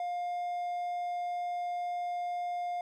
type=tone; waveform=triangle; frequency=707 Hz; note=F5; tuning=21 cents sharp; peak=-30 dBFS; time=0-2.81 s; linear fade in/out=2 ms; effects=none